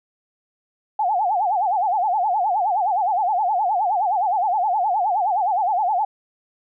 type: tone with vibrato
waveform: sine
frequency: 784 Hz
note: G5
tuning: in tune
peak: -17 dBFS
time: 0.99-6.05 s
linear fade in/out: 5 ms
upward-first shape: sine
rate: 9.6 Hz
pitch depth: 200 cents each way
effects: none